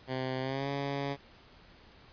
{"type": "tone with pitch glide", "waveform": "10% pulse", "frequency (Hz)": [130, 140.14], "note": ["C3", "C#3"], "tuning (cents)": [-11, 19], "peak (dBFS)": -24, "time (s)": [0.07, 1.17], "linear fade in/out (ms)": 50, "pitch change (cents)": 130, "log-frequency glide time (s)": [0.4, 0.69], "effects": ["pink hiss -57 dBFS RMS until 2.12 s", "resampled to 11025 Hz"]}